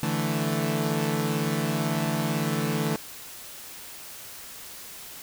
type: chord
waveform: sawtooth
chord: D suspended second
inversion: none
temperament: equal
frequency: 146.83 / 164.81 / 220 Hz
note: D3 / E3 / A3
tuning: 0 / 0 / 0 cents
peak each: -25 dBFS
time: 0.03-2.96 s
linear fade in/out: 0 ms
effects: white hiss -42 dBFS RMS until 5.22 s